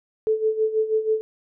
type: tone with tremolo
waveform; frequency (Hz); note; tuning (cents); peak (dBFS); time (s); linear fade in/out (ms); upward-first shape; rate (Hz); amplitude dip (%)
sine; 437.1; A4; -11; -16; 0.27-1.21; 0; sine; 6.2; 75
effects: none